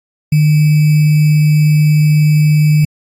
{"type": "tone with sample-and-hold", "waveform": "sine", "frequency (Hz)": 151.4, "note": "D#3", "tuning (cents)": -47, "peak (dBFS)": -6, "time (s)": [0.32, 2.85], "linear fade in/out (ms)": 5, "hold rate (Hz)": 2450, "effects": ["AAC 48 kbps"]}